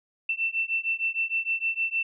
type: beating tone pair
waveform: sine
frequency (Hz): 2678 / 2684.5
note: E7 / E7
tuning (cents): +27 / +31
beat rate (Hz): 6.5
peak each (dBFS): -28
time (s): 0.29-2.03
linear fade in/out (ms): 5
effects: none